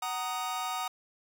45% pulse chord, D# minor, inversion first, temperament just, 746.7 / 933.4 / 1244.5 Hz, F#5 / A#5 / D#6, +16 / +2 / 0 cents, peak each -36 / -38 / -36 dBFS, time 0.02-0.88 s, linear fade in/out 5 ms, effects none

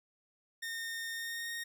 sawtooth tone with pitch glide, 1831 to 1855.5 Hz, A#6 to A#6, -32 to -9 cents, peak -34 dBFS, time 0.62-1.64 s, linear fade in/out 10 ms, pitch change +23 cents, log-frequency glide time 1.12-1.52 s, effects none

